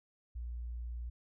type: tone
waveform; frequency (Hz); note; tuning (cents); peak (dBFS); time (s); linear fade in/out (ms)
sine; 59.3; A#1; +30; -38; 0.35-1.1; 10
effects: none

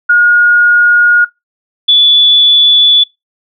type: tone pair in turn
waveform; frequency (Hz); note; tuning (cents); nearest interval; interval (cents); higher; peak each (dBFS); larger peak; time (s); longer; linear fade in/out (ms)
sine; 1436 / 3451; F6 / A7; +48 / -34; octave + minor third; 1518; second; -3; neither; 0.09-1.25 / 1.88-3.04; neither; 10
effects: noise-tail reverb RT60 0.2 s tail -23 dB re dry

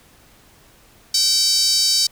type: tone with high-pass filter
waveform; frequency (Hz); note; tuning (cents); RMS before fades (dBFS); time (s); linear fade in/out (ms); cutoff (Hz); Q
5% pulse; 769; G5; -33; -17; 1.14-2.07; 5; 4700; 4.4
effects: pink hiss -51 dBFS RMS until 2.11 s

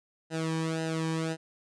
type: tone with flanger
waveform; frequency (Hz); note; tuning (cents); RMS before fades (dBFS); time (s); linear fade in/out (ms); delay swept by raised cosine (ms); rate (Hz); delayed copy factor
sawtooth; 161.4; E3; -36; -31; 0.3-1.37; 50; 0.88 to 1.48; 1.9; -0.85
effects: resampled to 22050 Hz

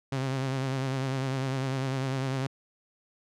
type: tone with vibrato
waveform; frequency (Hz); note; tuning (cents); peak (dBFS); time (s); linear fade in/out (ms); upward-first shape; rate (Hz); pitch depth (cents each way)
sawtooth; 132.9; C3; +27; -24; 0.12-2.47; 5; sine; 10; 48
effects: low-pass 7000 Hz 12 dB/octave

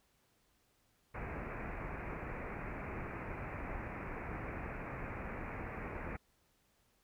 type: low-pass noise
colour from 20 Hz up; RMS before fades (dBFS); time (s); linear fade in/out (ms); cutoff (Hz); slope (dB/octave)
pink; -43; 1.14-6.17; 10; 2500; 96
effects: pink hiss -74 dBFS RMS until 7.03 s

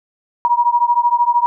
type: beating tone pair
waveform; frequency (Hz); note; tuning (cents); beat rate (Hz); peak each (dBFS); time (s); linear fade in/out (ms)
sine; 952 / 965; A#5 / B5; +36 / -40; 13; -14 / -15; 0.45-1.46; 0
effects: none

